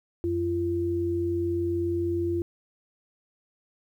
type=tone pair together; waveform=sine; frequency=90.7 / 342.4 Hz; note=F#2 / F4; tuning=-34 / -34 cents; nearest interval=octave + major seventh; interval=2300 cents; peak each=-31 / -25 dBFS; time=0.24-2.42 s; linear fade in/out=0 ms; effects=10-bit